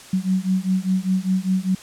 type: beating tone pair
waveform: sine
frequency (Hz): 184.9 / 189.9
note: F#3 / F#3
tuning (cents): -1 / +45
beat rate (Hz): 5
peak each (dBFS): -21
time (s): 0.13-1.75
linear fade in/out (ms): 5
effects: white hiss -42 dBFS RMS until 1.82 s + low-pass 9000 Hz 12 dB/octave